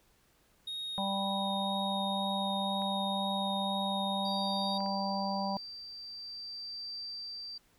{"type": "tone with vibrato", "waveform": "triangle", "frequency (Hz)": 3729, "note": "A#7", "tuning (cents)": 0, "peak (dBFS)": -35, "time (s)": [0.67, 4.78], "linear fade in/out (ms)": 5, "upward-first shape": "triangle", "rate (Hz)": 2, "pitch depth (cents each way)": 9}
{"type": "harmonic tone", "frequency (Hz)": 196, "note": "G3", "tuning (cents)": 0, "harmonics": [1, 3, 4, 5], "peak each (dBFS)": [-35, -39, -36, -38], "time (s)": [0.98, 5.57], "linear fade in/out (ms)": 0}
{"type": "clicks", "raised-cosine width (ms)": 0.5, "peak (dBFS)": -36, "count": 3, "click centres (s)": [2.82, 4.805, 4.861]}
{"type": "tone with tremolo", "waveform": "sine", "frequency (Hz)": 4678, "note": "D8", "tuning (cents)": -8, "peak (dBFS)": -38, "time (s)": [4.25, 7.58], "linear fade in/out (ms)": 5, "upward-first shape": "triangle", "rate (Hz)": 0.46, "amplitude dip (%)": 45}
{"effects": ["pink hiss -68 dBFS RMS until 7.78 s"]}